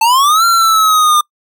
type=linear two-way sweep; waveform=square; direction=up then down; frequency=873 to 1379 to 1201 Hz; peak=-8 dBFS; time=0.01-1.21 s; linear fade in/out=5 ms; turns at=0.45 s; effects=noise-tail reverb RT60 0.1 s tail -26 dB re dry